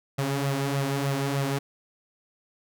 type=tone with flanger; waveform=sawtooth; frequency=138.59 Hz; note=C#3; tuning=in tune; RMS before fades=-27 dBFS; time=0.18-1.59 s; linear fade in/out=10 ms; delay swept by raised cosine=1.5 to 5 ms; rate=3.3 Hz; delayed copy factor=+0.6; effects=none